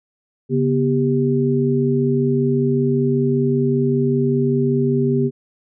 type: tone cluster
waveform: sine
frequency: 139 / 244.2 / 394 Hz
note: C#3 / B3 / G4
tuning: +5 / -19 / +9 cents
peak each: -19 dBFS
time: 0.49-5.31 s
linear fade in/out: 50 ms
effects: none